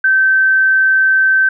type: tone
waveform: sine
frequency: 1547 Hz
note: G6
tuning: 23 cents flat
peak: -8 dBFS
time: 0.04-1.49 s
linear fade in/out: 5 ms
effects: none